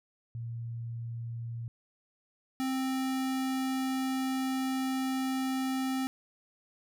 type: tone pair in turn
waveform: sine / square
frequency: 116.54 / 262.7 Hz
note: A#2 / C4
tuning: 0 / +7 cents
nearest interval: octave + major second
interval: 1407 cents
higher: second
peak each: -35 / -30 dBFS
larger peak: second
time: 0.35-1.68 / 2.6-6.07 s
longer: second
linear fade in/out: 0 ms
effects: none